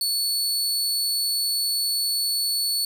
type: tone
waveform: sawtooth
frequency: 4435 Hz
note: C#8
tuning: in tune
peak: -19 dBFS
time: 0.01-2.85 s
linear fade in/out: 2 ms
effects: none